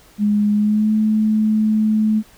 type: tone with pitch glide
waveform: sine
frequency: 207.7 to 215.9 Hz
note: G#3 to A3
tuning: 0 to -33 cents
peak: -13 dBFS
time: 0.18-2.23 s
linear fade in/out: 50 ms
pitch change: +67 cents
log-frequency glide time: 0.53-0.92 s
effects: pink hiss -49 dBFS RMS until 2.37 s